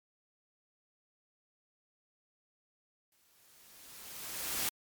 white noise with exponential growth, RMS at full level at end -32 dBFS, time 3.12-4.69 s, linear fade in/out 1 ms, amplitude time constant 340 ms, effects MP3 96 kbps

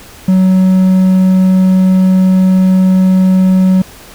triangle tone, 186.9 Hz, F#3, 18 cents sharp, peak -3 dBFS, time 0.28-3.82 s, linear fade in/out 5 ms, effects pink hiss -35 dBFS RMS until 4.14 s

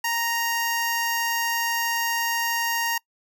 10% pulse tone with notch filter, 932.3 Hz, A#5, in tune, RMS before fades -25 dBFS, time 0.04-2.98 s, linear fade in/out 5 ms, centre 3900 Hz, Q 1.2, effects noise-tail reverb RT60 0.1 s tail -25 dB re dry

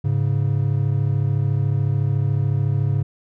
triangle tone pair together, 104.73 / 138.59 Hz, G#2 / C#3, +15 / 0 cents, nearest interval perfect fourth, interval 485 cents, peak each -18 dBFS, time 0.04-3.03 s, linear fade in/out 10 ms, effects none

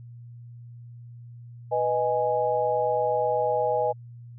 sine chord, G# minor, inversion first, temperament equal, 493.9 / 622.3 / 830.6 Hz, B4 / D#5 / G#5, 0 / 0 / 0 cents, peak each -26 dBFS, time 1.71-3.93 s, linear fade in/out 20 ms, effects added 119 Hz sine -41 dBFS peak until 4.38 s

